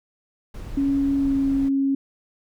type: noise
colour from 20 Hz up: brown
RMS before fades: -34 dBFS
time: 0.54-1.69 s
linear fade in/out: 5 ms
type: tone with pitch glide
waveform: sine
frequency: 277.2 to 273.4 Hz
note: C#4 to C#4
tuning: 0 to -24 cents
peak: -18 dBFS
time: 0.77-1.95 s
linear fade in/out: 5 ms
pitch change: -24 cents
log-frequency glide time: 1.16-1.38 s
effects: none